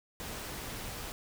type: noise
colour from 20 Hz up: pink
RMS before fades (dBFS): -41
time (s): 0.2-1.12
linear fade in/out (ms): 0
effects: none